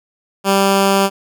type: tone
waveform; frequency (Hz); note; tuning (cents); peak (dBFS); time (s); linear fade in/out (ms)
10% pulse; 196; G3; 0; -3; 0.44-1.1; 50
effects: none